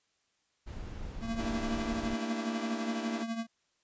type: noise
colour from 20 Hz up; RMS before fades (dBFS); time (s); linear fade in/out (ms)
brown; -40; 0.66-2.15; 20
type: tone with tremolo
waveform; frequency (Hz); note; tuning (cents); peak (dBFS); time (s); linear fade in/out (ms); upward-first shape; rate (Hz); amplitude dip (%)
square; 228; A#3; -38; -31; 1.21-3.47; 50; triangle; 12; 70
type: chord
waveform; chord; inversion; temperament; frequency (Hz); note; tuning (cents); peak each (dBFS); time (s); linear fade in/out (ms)
sawtooth; E half-diminished seventh; second; equal; 233.1 / 293.7 / 329.6 / 392; Bb3 / D4 / E4 / G4; 0 / 0 / 0 / 0; -39 / -38 / -37 / -41; 1.38-3.24; 20
effects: white hiss -75 dBFS RMS until 3.83 s + resampled to 16000 Hz